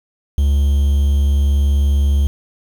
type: tone with quantisation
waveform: triangle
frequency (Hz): 70.4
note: C#2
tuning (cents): +27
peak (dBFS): -9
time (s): 0.38-2.27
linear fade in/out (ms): 0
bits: 6
effects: none